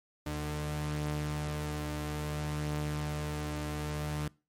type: tone pair together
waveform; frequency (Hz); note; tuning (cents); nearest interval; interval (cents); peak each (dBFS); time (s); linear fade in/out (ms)
sawtooth; 74.6 / 149.8; D2 / D3; +28 / +35; octave; 1207; -34 / -30; 0.26-4.28; 5
effects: noise-tail reverb RT60 0.3 s tail -22 dB re dry + MP3 64 kbps

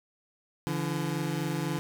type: tone pair together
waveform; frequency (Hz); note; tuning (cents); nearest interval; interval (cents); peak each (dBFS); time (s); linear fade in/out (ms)
25% pulse; 144.7 / 168.67; D3 / E3; -25 / +40; minor third; 265; -28; 0.67-1.79; 0
effects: 8-bit

